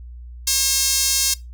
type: tone with high-pass filter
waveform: sawtooth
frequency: 538 Hz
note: C5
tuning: 48 cents sharp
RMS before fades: -19 dBFS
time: 0.47-1.34 s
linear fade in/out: 5 ms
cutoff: 5500 Hz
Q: 1.5
effects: noise-tail reverb RT60 0.2 s tail -19 dB re dry + added 60 Hz sine -34 dBFS peak until 1.53 s